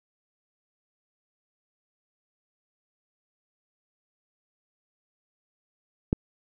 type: click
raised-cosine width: 3 ms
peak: -9 dBFS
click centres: 6.129 s
effects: none